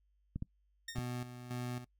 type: clicks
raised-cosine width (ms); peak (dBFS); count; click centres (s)
5; -26; 3; 0.36 / 0.424 / 0.985
type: tone with exponential decay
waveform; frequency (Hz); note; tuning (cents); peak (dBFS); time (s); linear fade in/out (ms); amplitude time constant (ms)
15% pulse; 1839; A#6; -24; -33; 0.88-1.07; 5; 41
type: tone with tremolo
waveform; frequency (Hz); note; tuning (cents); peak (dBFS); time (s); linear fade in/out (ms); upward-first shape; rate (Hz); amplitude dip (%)
25% pulse; 123.47; B2; 0; -34; 0.95-1.85; 10; square; 1.8; 65
effects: noise-tail reverb RT60 0.1 s tail -22 dB re dry + added 50 Hz sine -70 dBFS peak until 1.99 s